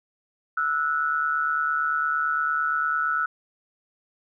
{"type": "tone pair together", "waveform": "sine", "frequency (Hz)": [1318.5, 1467.3], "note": ["E6", "F#6"], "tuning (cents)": [0, -15], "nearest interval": "major second", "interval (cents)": 185, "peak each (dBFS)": [-24, -25], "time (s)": [0.57, 3.26], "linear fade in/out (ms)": 5, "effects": []}